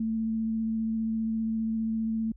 sine tone with vibrato, 222.8 Hz, A3, 22 cents sharp, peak -26 dBFS, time 0-2.32 s, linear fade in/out 5 ms, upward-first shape square, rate 15 Hz, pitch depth 9 cents each way, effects added 50 Hz sine -48 dBFS peak until 2.36 s

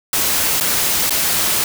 white noise with dropouts, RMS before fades -17 dBFS, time 0.13-1.64 s, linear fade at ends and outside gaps 2 ms, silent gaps 0.601-0.608 / 1.096-1.106 s, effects none

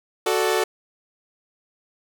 sawtooth chord, D major, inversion first, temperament equal, 370 / 440 / 587.3 Hz, F#4 / A4 / D5, 0 / 0 / 0 cents, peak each -19 / -18 / -24 dBFS, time 0.26-0.64 s, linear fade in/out 5 ms, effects none

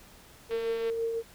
sine tone with tremolo, 457.6 Hz, A#4, 32 cents flat, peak -26 dBFS, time 0.49-1.23 s, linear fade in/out 50 ms, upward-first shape triangle, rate 5.9 Hz, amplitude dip 40%
click train, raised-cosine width 0.3 ms, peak -28 dBFS, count 89, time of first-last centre 0.51-0.899 s, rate 226 Hz
effects pink hiss -54 dBFS RMS until 1.34 s

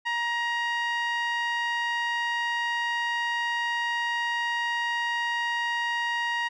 5% pulse tone with low-pass filter, 944 Hz, A#5, 22 cents sharp, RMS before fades -28 dBFS, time 0.05-6.49 s, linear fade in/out 20 ms, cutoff 1900 Hz, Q 1.6, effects none

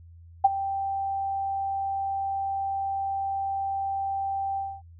sine tone with ADSR envelope, 784 Hz, G5, in tune, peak -11 dBFS, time 0.44-4.82 s, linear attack 10 ms, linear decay 27 ms, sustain -15 dB, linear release 250 ms, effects added 84 Hz sine -46 dBFS peak until 4.99 s

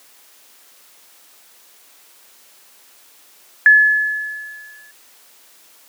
sine tone with exponential decay, 1713 Hz, A6, 47 cents flat, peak -4 dBFS, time 3.66-4.91 s, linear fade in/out 1 ms, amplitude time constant 270 ms, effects white hiss -49 dBFS RMS until 5.88 s + high-pass 300 Hz 12 dB/octave

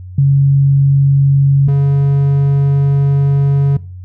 sine / triangle tone pair in turn, 138.59 / 139.88 Hz, C#3 / C#3, 0 / +16 cents, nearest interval unison, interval 16 cents, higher second, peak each -6 dBFS, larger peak neither, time 0.18-1.68 / 1.68-3.77 s, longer second, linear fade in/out 5 ms, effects noise-tail reverb RT60 0.4 s tail -21 dB re dry + added 91 Hz sine -27 dBFS peak until 4.04 s

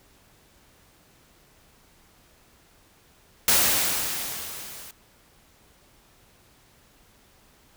white noise with level ramp, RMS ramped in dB -18 to -43 dBFS, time 3.48-4.91 s, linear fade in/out 2 ms, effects pink hiss -58 dBFS RMS until 7.76 s

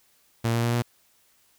sawtooth tone with pitch steps, 115.4 / 116.88 / 118.37 / 119.88 Hz, A#2 / A#2 / A#2 / A#2, -17 / +5 / +27 / +49 cents, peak -18 dBFS, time 0.44-0.824 s, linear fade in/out 10 ms, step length 96 ms, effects white hiss -63 dBFS RMS until 1.58 s

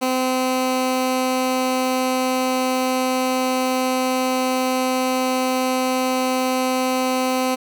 15% pulse tone, 257.3 Hz, C4, 29 cents flat, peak -12 dBFS, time 0.01-7.56 s, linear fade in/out 20 ms, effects none

